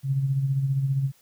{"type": "tone with tremolo", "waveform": "sine", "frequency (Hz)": 136.2, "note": "C#3", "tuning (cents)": -30, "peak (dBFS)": -19, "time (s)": [0.03, 1.12], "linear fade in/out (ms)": 50, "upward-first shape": "sine", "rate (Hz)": 15, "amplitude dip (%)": 50, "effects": ["white hiss -60 dBFS RMS until 1.21 s"]}